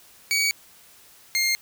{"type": "tone pair in turn", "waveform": "20% pulse", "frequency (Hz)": [2261, 2121], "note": ["C#7", "C7"], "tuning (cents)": [34, 23], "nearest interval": "minor second", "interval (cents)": 111, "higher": "first", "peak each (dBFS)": -15, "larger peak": "neither", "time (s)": [[0.31, 0.51], [1.35, 1.55]], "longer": "neither", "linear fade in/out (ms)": 0, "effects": ["white hiss -52 dBFS RMS until 1.61 s"]}